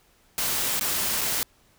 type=noise with dropouts; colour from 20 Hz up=white; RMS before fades=-26 dBFS; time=0.38-1.43 s; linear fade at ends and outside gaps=0 ms; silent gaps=0.795-0.81 / 1.21-1.214 s; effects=pink hiss -61 dBFS RMS until 1.78 s